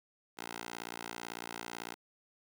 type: tone with high-pass filter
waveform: 10% pulse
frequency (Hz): 58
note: A#1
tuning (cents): -8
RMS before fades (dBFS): -44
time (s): 0.37-1.95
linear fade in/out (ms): 20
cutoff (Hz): 530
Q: 0.54
effects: none